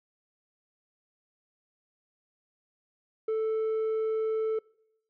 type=tone with quantisation; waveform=triangle; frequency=440 Hz; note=A4; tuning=in tune; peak=-24 dBFS; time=3.28-4.59 s; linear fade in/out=5 ms; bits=9; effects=noise-tail reverb RT60 0.8 s tail -25 dB re dry + low-pass 2000 Hz 12 dB/octave